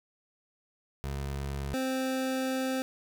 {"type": "tone pair in turn", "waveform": "25% pulse", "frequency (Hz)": [69.3, 261.6], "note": ["C#2", "C4"], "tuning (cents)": [0, 0], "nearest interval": "octave + major seventh", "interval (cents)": 2300, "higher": "second", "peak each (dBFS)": [-29, -25], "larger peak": "second", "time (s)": [[1.04, 1.74], [1.74, 2.82]], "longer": "second", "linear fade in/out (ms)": 0, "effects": []}